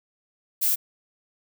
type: noise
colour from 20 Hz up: violet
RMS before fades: -22 dBFS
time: 0.61-0.76 s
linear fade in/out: 20 ms
effects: none